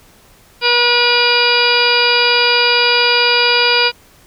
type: harmonic tone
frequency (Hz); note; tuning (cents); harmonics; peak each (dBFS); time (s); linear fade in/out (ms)
482.2; B4; -41; 1 / 2 / 3 / 4 / 5 / 6 / 7 / 8 / 9 / 10; -18 / -19 / -18 / -28 / -16 / -18 / -27 / -21 / -28 / -16; 0.61-3.92; 50
effects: pink hiss -47 dBFS RMS until 4.26 s